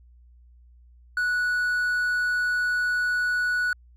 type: tone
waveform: triangle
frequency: 1472 Hz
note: F#6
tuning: 9 cents flat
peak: -20 dBFS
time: 1.17-3.73 s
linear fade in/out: 2 ms
effects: added 60 Hz sine -50 dBFS peak until 3.96 s